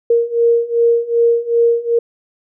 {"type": "beating tone pair", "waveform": "sine", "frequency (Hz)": [466.2, 468.8], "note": ["A#4", "A#4"], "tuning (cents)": [0, 10], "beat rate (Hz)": 2.6, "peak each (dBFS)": [-15, -13], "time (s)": [0.1, 1.99], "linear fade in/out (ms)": 5, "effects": []}